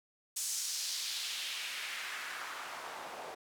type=noise with band-pass filter sweep; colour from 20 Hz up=white; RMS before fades=-40 dBFS; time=0.36-3.35 s; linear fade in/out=10 ms; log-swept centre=7600 to 630 Hz; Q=1.6; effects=none